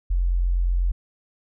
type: tone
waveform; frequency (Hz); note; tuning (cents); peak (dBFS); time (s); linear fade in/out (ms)
sine; 44.11; F1; +18; -18; 0.1-0.92; 10
effects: none